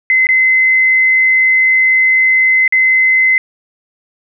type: tone with dropouts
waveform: sine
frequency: 2051 Hz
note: C7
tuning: 35 cents flat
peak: -7 dBFS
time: 0.1-3.38 s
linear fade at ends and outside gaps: 1 ms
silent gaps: 0.269-0.289 / 2.678-2.724 s
effects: none